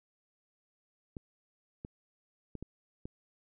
clicks, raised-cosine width 3 ms, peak -28 dBFS, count 5, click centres 1.168 / 1.849 / 2.553 / 2.626 / 3.055 s, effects none

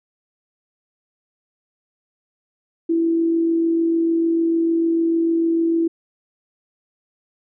sine tone with amplitude modulation, 331.4 Hz, E4, 9 cents sharp, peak -14 dBFS, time 2.89-5.88 s, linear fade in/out 10 ms, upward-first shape sine, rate 46.7 Hz, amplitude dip 30%, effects none

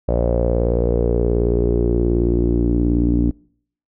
sawtooth tone with low-pass filter sweep, 58.7 Hz, A#1, 13 cents sharp, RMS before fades -17 dBFS, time 0.08-3.31 s, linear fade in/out 5 ms, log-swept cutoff 570 to 280 Hz, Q 6.1, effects noise-tail reverb RT60 0.6 s tail -26 dB re dry

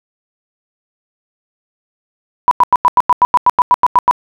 sine tone bursts, 987.8 Hz, B5, in tune, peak -4 dBFS, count 14, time 2.48-4.111 s, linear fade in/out 0 ms, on 32 ms, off 91 ms, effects none

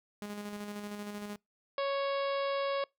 sawtooth tone with tremolo, 206.5 Hz, G#3, 10 cents flat, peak -34 dBFS, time 0.22-1.36 s, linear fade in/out 0 ms, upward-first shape square, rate 13 Hz, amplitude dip 35%
harmonic tone, 554.4 Hz, C#5, in tune, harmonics 1 / 2 / 3 / 4 / 5 / 6 / 7 / 8 / 9, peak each -31 / -36 / -45 / -45 / -47 / -47 / -49 / -51 / -52 dBFS, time 1.78-2.84 s, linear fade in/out 2 ms
effects noise-tail reverb RT60 0.2 s tail -26 dB re dry

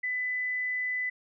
sine tone, 2000 Hz, B6, 21 cents sharp, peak -28 dBFS, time 0.03-1.1 s, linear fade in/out 10 ms, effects none

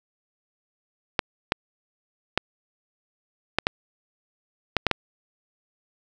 clicks, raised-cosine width 0.3 ms, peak -3 dBFS, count 8, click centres 1.192 / 1.521 / 2.376 / 3.586 / 3.669 / 4.767 / 4.867 / 4.913 s, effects none

